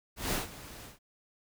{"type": "noise with ADSR envelope", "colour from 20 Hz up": "pink", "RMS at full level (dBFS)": -30, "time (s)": [0.16, 0.99], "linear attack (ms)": 170, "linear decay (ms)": 140, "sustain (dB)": -17, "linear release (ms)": 140, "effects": []}